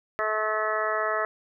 harmonic tone, 215.8 Hz, A3, 33 cents flat, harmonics 2 / 3 / 4 / 5 / 6 / 7 / 8 / 9, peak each -33 / -29 / -39 / -33 / -29 / -41 / -32 / -35 dBFS, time 0.19-1.25 s, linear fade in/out 0 ms, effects none

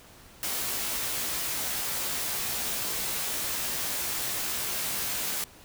white noise with comb filter, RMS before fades -31 dBFS, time 0.43-5.44 s, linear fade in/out 0 ms, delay 16 ms, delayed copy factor +0.65, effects pink hiss -52 dBFS RMS until 5.64 s

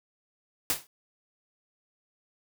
white noise with exponential decay, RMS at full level -23 dBFS, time 0.7-0.87 s, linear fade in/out 1 ms, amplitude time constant 35 ms, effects none

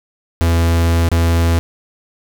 45% pulse tone with dropouts, 83.8 Hz, E2, 29 cents sharp, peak -11 dBFS, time 0.41-1.59 s, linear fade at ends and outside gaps 0 ms, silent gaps 1.088-1.116 s, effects none

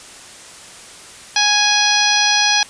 harmonic tone with a mistuned harmonic, 830.6 Hz, G#5, in tune, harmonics 1 / 2 / 3 / 4 / 5 / 6 / 7, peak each -20 / -20 / -20 / -20 / -20 / -20 / -20 dBFS, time 1.36-2.63 s, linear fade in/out 2 ms, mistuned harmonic 6, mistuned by +16 cents, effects white hiss -38 dBFS RMS until 2.69 s + resampled to 22050 Hz

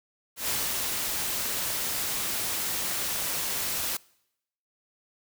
white noise with ADSR envelope, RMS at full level -28 dBFS, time 0.36-3.97 s, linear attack 120 ms, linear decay 290 ms, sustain -2 dB, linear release 5 ms, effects noise-tail reverb RT60 0.8 s tail -24 dB re dry

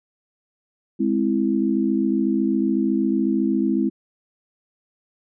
sine chord, Ab augmented, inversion none, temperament equal, 207.7 / 261.6 / 329.6 Hz, Ab3 / C4 / E4, 0 / 0 / 0 cents, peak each -22 dBFS, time 0.99-3.9 s, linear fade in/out 20 ms, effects none

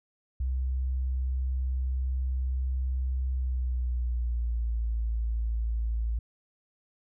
sine tone with pitch glide, 64.4 to 56.39 Hz, C2 to A1, -27 to +43 cents, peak -26 dBFS, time 0.4-6.19 s, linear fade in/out 5 ms, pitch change -230 cents, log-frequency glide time 3.31-4.87 s, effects none

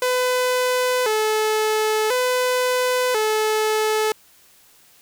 sawtooth tone with vibrato, 466.2 Hz, A#4, in tune, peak -14 dBFS, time 0.02-4.12 s, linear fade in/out 2 ms, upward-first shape square, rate 0.48 Hz, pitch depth 130 cents each way, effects white hiss -53 dBFS RMS until 5.01 s

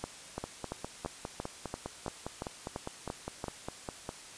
two click trains, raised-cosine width 1 ms, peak -22 / -21 dBFS, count 19 / 11, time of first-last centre 0.44-4.091 / 0.04-3.441 s, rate 4.93 / 2.94 Hz, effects white hiss -49 dBFS RMS until 4.37 s + resampled to 22050 Hz

